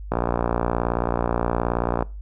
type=click train; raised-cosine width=1 ms; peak=-7 dBFS; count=113; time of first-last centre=0.12-2.025 s; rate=58.8 Hz; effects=noise-tail reverb RT60 0.3 s tail -23 dB re dry + added 50 Hz sine -32 dBFS peak until 2.21 s